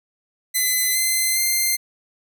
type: tone with pitch steps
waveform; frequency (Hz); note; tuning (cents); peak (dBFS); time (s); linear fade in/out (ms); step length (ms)
5% pulse; 2026 / 2060 / 2095; B6 / C7 / C7; +44 / -28 / +2; -8; 0.54-1.77; 20; 410
effects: none